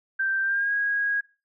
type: tone with pitch glide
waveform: sine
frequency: 1568 to 1645 Hz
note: G6 to G#6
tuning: 0 to -17 cents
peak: -22 dBFS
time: 0.19-1.21 s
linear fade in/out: 10 ms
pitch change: +83 cents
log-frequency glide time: 0.43-0.73 s
effects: noise-tail reverb RT60 0.3 s tail -19 dB re dry